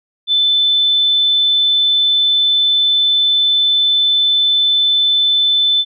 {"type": "tone", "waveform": "sine", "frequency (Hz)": 3520, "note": "A7", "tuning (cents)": 0, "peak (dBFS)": -10, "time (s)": [0.27, 5.85], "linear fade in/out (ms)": 50, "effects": []}